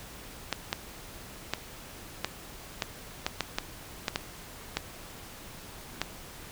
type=clicks; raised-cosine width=0.2 ms; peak=-10 dBFS; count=12; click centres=0.527 / 0.729 / 1.536 / 2.246 / 2.822 / 3.265 / 3.407 / 3.585 / 4.082 / 4.159 / 4.77 / 6.016 s; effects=pink hiss -46 dBFS RMS until 6.51 s